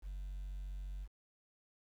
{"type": "tone", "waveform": "sine", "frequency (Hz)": 47.26, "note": "F#1", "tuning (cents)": 37, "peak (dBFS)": -38, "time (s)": [0.02, 1.08], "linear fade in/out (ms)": 50, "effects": ["tanh soft clip ceiling -40 dBFS", "11-bit"]}